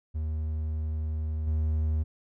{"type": "tone with level steps", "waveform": "triangle", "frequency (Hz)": 77.78, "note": "D#2", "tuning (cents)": 0, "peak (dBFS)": [-26, -22], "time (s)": [0.14, 2.04], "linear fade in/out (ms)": 20, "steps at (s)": 1.47, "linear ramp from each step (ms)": 5, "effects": []}